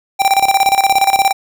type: tone with tremolo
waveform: square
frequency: 784 Hz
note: G5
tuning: in tune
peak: -8 dBFS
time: 0.19-1.33 s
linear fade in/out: 20 ms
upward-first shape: square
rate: 17 Hz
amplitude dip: 75%
effects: none